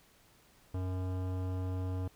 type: tone with hard clipping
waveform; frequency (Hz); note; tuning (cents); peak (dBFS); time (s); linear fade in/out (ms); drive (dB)
sine; 92.5; F#2; 0; -35; 0.74-2.08; 5; 17
effects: pink hiss -64 dBFS RMS until 2.15 s